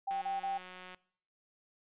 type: tone bursts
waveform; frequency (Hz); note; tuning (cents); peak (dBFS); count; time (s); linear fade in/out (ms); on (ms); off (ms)
sine; 784; G5; 0; -32; 3; 0.07-0.58; 10; 150; 30
type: click train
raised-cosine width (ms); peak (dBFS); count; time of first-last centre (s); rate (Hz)
0.3; -33; 154; 0.11-0.946; 183
effects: noise-tail reverb RT60 0.6 s tail -22 dB re dry + resampled to 8000 Hz